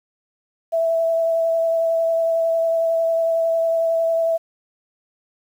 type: tone with vibrato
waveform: sine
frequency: 659.3 Hz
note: E5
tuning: in tune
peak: -16 dBFS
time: 0.72-4.38 s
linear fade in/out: 20 ms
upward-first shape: sine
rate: 11 Hz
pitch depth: 11 cents each way
effects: 8-bit